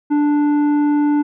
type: tone with tanh clipping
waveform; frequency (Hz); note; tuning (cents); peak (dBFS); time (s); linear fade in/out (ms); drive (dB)
sine; 293.7; D4; 0; -14; 0.1-1.23; 20; 9
effects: none